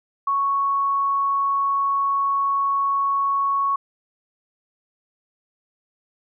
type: tone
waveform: sine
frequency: 1108.7 Hz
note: C#6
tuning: in tune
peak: -18 dBFS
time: 0.27-3.76 s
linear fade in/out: 5 ms
effects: none